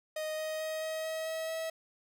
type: tone with pitch steps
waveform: 45% pulse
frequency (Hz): 622 / 626 / 630 / 634 / 638 / 642.1 / 646.2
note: D#5 / D#5 / D#5 / D#5 / D#5 / E5 / E5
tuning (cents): -1 / +10 / +21 / +32 / +43 / -46 / -35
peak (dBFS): -34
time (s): 0.16-1.7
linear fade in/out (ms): 5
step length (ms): 220
effects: none